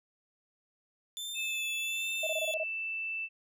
sawtooth tone with vibrato, 3520 Hz, A7, in tune, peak -34 dBFS, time 1.17-2.54 s, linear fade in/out 0 ms, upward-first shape sine, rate 1.3 Hz, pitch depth 36 cents each way
sine tone with pitch glide, 2617 to 2652 Hz, E7 to E7, -13 to +10 cents, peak -33 dBFS, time 1.34-3.29 s, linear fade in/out 50 ms, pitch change +23 cents, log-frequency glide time 1.61-1.93 s
sine tone bursts, 634 Hz, D#5, 32 cents sharp, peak -31 dBFS, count 7, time 2.23-2.636 s, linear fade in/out 5 ms, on 40 ms, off 21 ms
effects none

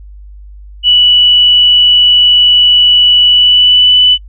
sine tone with pitch glide, 2953 to 2986 Hz, F#7 to F#7, -4 to +15 cents, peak -3 dBFS, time 0.83-4.18 s, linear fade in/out 50 ms, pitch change +19 cents, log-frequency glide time 3.27-3.96 s, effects noise-tail reverb RT60 0.1 s tail -26 dB re dry + added 50 Hz sine -29 dBFS peak until 4.28 s

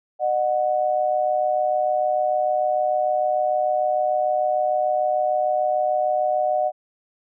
sine tone pair together, 609.3 / 736 Hz, D#5 / F#5, -36 / -9 cents, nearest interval minor third, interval 327 cents, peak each -21 dBFS, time 0.19-6.72 s, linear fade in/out 50 ms, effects none

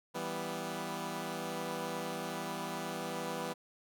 10% pulse chord, E minor, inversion none, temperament equal, 164.81 / 196 / 246.9 Hz, E3 / G3 / B3, 0 / 0 / 0 cents, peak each -33 dBFS, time 0.14-3.54 s, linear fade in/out 20 ms, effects none

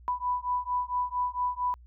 sine beating tone pair, 987.8 / 992.2 Hz, B5 / B5, 0 / +8 cents, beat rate 4.4 Hz, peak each -30 dBFS, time 0.08-1.74 s, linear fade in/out 0 ms, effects added 60 Hz sine -49 dBFS peak until 1.86 s

